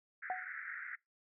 pink band-pass noise, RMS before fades -45 dBFS, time 0.22-0.96 s, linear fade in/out 10 ms, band 1400 to 2100 Hz, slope 96 dB/octave
sine tone with exponential decay, 740 Hz, F#5, in tune, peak -31 dBFS, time 0.3-0.49 s, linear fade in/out 1 ms, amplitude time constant 40 ms
effects noise-tail reverb RT60 0.2 s tail -25 dB re dry

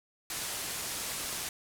white low-pass noise, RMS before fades -37 dBFS, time 0.3-1.49 s, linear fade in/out 2 ms, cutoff 12000 Hz, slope 24 dB/octave, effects none

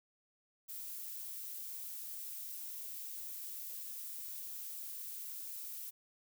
violet noise, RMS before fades -45 dBFS, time 0.68-5.91 s, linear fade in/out 20 ms, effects none

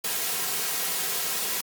white noise with comb filter, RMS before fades -28 dBFS, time 0.04-1.61 s, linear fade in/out 5 ms, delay 3.4 ms, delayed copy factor -0.5, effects high-pass 200 Hz 12 dB/octave + Opus 48 kbps

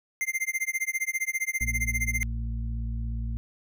square tone with tremolo, 2093 Hz, C7, in tune, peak -24 dBFS, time 0.21-2.23 s, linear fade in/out 0 ms, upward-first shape sine, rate 15 Hz, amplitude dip 100%
harmonic tone, 57 Hz, A#1, 38 cents flat, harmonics 1 / 2 / 4, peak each -29 / -35 / -41 dBFS, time 1.61-3.37 s, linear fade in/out 0 ms
effects none

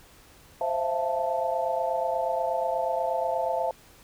sine chord, F major seventh, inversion second, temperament equal with one note detuned, 523.3 / 659.3 / 687.6 / 880 Hz, C5 / E5 / F5 / A5, 0 / 0 / -27 / 0 cents, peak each -30 dBFS, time 0.61-3.71 s, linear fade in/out 2 ms, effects pink hiss -54 dBFS RMS until 4.03 s

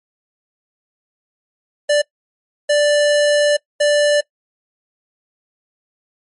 square tone bursts at uneven times, 587.3 Hz, D5, in tune, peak -12 dBFS, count 3, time 1.89-2.02 / 2.69-3.57 / 3.8-4.21 s, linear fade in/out 10 ms, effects noise-tail reverb RT60 0.1 s tail -22 dB re dry + MP3 48 kbps

